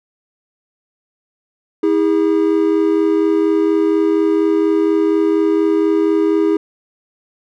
triangle tone pair together, 322.4 / 406.6 Hz, E4 / G#4, -38 / -37 cents, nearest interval major third, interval 401 cents, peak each -12 / -13 dBFS, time 1.83-6.57 s, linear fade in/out 5 ms, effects none

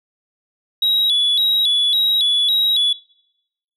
sine tone with vibrato, 3618 Hz, A7, 48 cents sharp, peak -11 dBFS, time 0.82-2.93 s, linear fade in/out 5 ms, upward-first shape square, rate 1.8 Hz, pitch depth 99 cents each way, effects noise-tail reverb RT60 0.9 s tail -26 dB re dry + tanh soft clip ceiling -12 dBFS

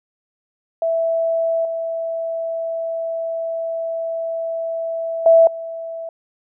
sine tone with level steps, 659.3 Hz, E5, in tune, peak -16 / -21 / -7 / -26 dBFS, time 0.82-6.09 s, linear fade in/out 2 ms, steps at 1.65 / 5.26 / 5.47 s, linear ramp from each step 2 ms, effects none

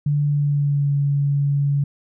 sine tone with pitch glide, 145.9 to 141.91 Hz, D3 to C#3, -11 to +41 cents, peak -16 dBFS, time 0.06-1.84 s, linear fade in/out 5 ms, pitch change -48 cents, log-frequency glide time 0.25-0.92 s, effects none

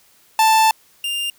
45% pulse tone pair in turn, 882 / 2800 Hz, A5 / F7, +4 / +4 cents, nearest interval octave + minor sixth, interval 2000 cents, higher second, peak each -11 / -21 dBFS, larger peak first, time 0.39-0.71 / 1.04-1.3 s, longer first, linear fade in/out 2 ms, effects white hiss -54 dBFS RMS until 1.38 s

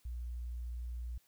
sine tone, 59.8 Hz, A#1, 45 cents sharp, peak -38 dBFS, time 0.05-1.18 s, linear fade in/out 5 ms, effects white hiss -71 dBFS RMS until 1.27 s

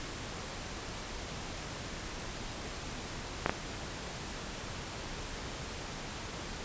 clicks, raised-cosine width 0.5 ms, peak -11 / -12 dBFS, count 2, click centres 3.461 / 3.495 s, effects pink hiss -41 dBFS RMS until 6.64 s + resampled to 16000 Hz

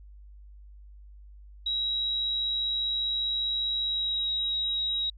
sine tone with pitch glide, 3855 to 3826 Hz, B7 to A#7, -43 to +44 cents, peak -26 dBFS, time 1.66-5.1 s, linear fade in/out 5 ms, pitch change -13 cents, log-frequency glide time 3.82-4.22 s, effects added 50 Hz sine -46 dBFS peak until 5.17 s

